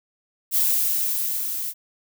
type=noise with level ramp; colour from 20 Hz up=violet; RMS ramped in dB=-19 to -29 dBFS; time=0.51-1.74 s; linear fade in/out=50 ms; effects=none